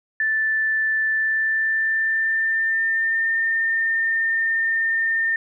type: tone with pitch glide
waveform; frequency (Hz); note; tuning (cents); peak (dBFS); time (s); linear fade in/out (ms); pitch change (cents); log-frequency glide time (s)
sine; 1760 to 1811.6; A6 to A#6; 0 to -50; -18; 0.2-5.36; 2; +50; 1.1-3.33
effects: none